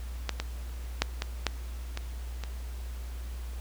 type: clicks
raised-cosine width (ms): 0.2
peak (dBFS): -11 / -14 / -6 / -13 / -8 / -17 / -20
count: 7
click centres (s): 0.293 / 0.4 / 1.02 / 1.221 / 1.467 / 1.974 / 2.437
effects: added 60 Hz sine -35 dBFS peak until 3.6 s + pink hiss -51 dBFS RMS until 3.6 s